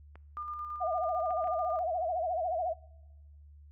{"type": "clicks", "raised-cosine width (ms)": 0.5, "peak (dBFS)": -36, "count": 4, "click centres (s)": [0.156, 1.307, 1.442, 1.473]}
{"type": "tone with tremolo", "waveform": "sine", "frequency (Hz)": 1205, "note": "D6", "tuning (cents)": 44, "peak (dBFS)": -35, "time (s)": [0.37, 1.79], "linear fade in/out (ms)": 0, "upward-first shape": "square", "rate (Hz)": 9, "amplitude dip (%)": 30}
{"type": "tone with vibrato", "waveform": "sine", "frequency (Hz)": 686, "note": "F5", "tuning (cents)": -31, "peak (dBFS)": -29, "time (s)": [0.8, 2.74], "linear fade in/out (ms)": 20, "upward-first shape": "sine", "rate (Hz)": 14, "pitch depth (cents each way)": 140}
{"effects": ["noise-tail reverb RT60 1.0 s tail -23 dB re dry", "added 73 Hz sine -51 dBFS peak until 3.71 s"]}